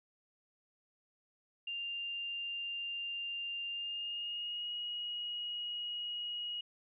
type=tone with pitch glide; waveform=sine; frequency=2794 to 2894 Hz; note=F7 to F#7; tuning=0 to -39 cents; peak=-37 dBFS; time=1.67-6.61 s; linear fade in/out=5 ms; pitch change=+61 cents; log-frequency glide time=3.69-4.72 s; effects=none